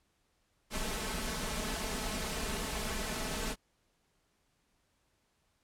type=noise with comb filter; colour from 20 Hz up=pink; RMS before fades=-36 dBFS; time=0.7-3.56 s; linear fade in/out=50 ms; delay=4.6 ms; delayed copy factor=+0.65; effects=pink hiss -75 dBFS RMS until 5.63 s + low-pass 11000 Hz 12 dB/octave